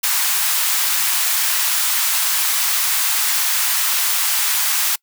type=high-pass noise; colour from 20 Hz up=white; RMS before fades=-18 dBFS; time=0.03-4.96 s; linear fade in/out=10 ms; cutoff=860 Hz; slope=24 dB/octave; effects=noise-tail reverb RT60 0.1 s tail -26 dB re dry